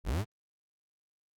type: linear sweep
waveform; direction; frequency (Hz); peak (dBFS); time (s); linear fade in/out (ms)
40% pulse; up; 34.65 to 118; -28; 0.04-0.25; 50
effects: Opus 48 kbps